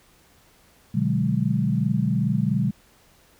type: chord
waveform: sine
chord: G# half-diminished seventh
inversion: first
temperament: equal with one note detuned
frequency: 123.47 / 148.2 / 185 / 207.7 Hz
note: B2 / D3 / F#3 / G#3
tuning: 0 / +16 / 0 / 0 cents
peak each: -25 dBFS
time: 0.94-2.71 s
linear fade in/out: 10 ms
effects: pink hiss -57 dBFS RMS until 3.39 s